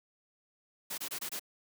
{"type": "noise bursts", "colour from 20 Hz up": "white", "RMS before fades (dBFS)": -38, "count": 5, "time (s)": [0.9, 1.396], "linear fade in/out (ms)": 10, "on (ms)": 80, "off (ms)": 24, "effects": ["high-pass 150 Hz 12 dB/octave"]}